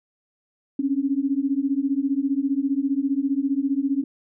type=beating tone pair; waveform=sine; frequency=268.2 / 283.2 Hz; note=C4 / C#4; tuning=+43 / +37 cents; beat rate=15 Hz; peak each=-23 dBFS; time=0.79-4.04 s; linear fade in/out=5 ms; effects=none